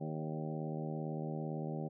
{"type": "harmonic tone with a mistuned harmonic", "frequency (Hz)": 77.78, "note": "D#2", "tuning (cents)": 0, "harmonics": [2, 3, 4, 5, 6, 7, 8, 9, 10], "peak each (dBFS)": [-39, -44, -47, -46, -51, -48, -53, -55, -50], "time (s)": [0, 1.89], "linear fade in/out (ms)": 20, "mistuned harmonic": 7, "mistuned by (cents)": 21, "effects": []}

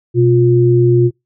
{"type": "tone pair together", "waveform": "sine", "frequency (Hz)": [124.73, 352.8], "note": ["B2", "F4"], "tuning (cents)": [18, 18], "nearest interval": "octave + tritone", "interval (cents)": 1800, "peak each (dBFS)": -10, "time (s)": [0.14, 1.11], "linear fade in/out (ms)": 50, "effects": ["noise-tail reverb RT60 0.2 s tail -26 dB re dry"]}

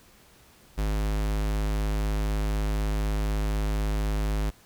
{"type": "tone", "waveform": "square", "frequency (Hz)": 52, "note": "G#1", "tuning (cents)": 3, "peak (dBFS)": -25, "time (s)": [0.77, 4.51], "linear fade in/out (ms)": 20, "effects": ["pink hiss -56 dBFS RMS until 4.65 s"]}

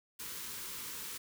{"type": "band-stop noise", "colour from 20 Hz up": "white", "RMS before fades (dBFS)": -43, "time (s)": [0.19, 1.18], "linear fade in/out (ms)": 10, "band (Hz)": [530, 870], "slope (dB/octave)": 96, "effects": []}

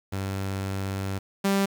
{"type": "tone pair in turn", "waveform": "sawtooth", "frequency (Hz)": [97, 196.82], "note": ["G2", "G3"], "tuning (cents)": [-18, 7], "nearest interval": "octave", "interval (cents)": 1225, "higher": "second", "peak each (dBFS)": [-24, -17], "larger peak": "second", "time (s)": [[0.12, 1.19], [1.44, 1.66]], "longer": "first", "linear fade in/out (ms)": 10, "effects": ["8-bit"]}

